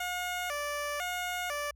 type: tone with vibrato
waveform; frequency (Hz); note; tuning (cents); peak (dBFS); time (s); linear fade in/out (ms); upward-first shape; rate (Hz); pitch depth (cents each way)
15% pulse; 648; E5; -30; -26; 0-1.71; 5; square; 1; 180
effects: added 60 Hz sine -56 dBFS peak until 1.75 s